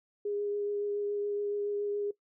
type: tone with vibrato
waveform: sine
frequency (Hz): 410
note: G#4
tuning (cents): -22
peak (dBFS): -30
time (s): 0.25-2.11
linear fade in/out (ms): 5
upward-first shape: triangle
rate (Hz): 7.1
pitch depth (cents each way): 14
effects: noise-tail reverb RT60 0.1 s tail -18 dB re dry